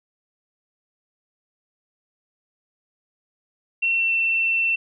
sine tone with pitch glide, 2716 to 2691 Hz, F7 to E7, -49 to +35 cents, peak -18 dBFS, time 3.82-4.76 s, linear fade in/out 10 ms, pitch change -16 cents, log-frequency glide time 3.92-4.12 s, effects none

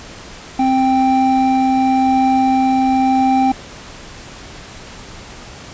triangle tone pair together, 262.3 / 786 Hz, C4 / G5, +4 / +4 cents, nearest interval octave + perfect fifth, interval 1900 cents, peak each -12 dBFS, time 0.59-3.52 s, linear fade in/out 5 ms, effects pink hiss -35 dBFS RMS until 5.73 s + resampled to 16000 Hz

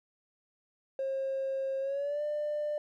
triangle tone with pitch glide, 537 to 595.8 Hz, C5 to D5, +45 to +25 cents, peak -27 dBFS, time 0.99-2.78 s, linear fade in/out 2 ms, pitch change +180 cents, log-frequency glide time 1.8-2.23 s, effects tanh soft clip ceiling -27 dBFS

